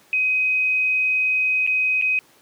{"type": "tone with dropouts", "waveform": "sine", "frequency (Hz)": 2519, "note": "D#7", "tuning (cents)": 21, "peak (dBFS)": -17, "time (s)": [0.13, 2.19], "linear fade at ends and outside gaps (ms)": 1, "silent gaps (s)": [[1.666, 1.674], [2.014, 2.022]], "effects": ["pink hiss -54 dBFS RMS until 2.41 s", "high-pass 200 Hz 12 dB/octave"]}